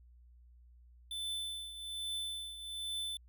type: tone with tremolo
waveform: square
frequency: 3520 Hz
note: A7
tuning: in tune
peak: -36 dBFS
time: 1.11-3.17 s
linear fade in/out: 2 ms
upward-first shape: triangle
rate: 1.2 Hz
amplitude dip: 70%
effects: added 60 Hz sine -57 dBFS peak until 3.28 s